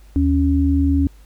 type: tone pair together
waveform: sine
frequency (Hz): 77.79 / 277.2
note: D#2 / C#4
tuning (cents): 0 / 0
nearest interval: octave + minor seventh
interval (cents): 2200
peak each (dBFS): -16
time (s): 0.16-1.07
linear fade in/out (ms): 0
effects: added 50 Hz sine -42 dBFS peak until 1.25 s + pink hiss -55 dBFS RMS until 1.25 s